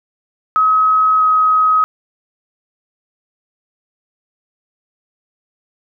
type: tone pair in turn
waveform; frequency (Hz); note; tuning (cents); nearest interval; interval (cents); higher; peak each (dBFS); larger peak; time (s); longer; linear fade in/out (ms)
sine; 1275 / 1266.2; D#6 / D#6; +42 / +30; unison; 12; first; -9; neither; 0.56-1.2 / 1.2-1.84; neither; 0
effects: none